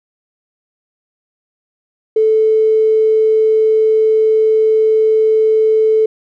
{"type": "tone with tanh clipping", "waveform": "triangle", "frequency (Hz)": 437.7, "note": "A4", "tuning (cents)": -9, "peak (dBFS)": -8, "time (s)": [2.16, 6.06], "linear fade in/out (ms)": 5, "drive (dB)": 3, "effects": []}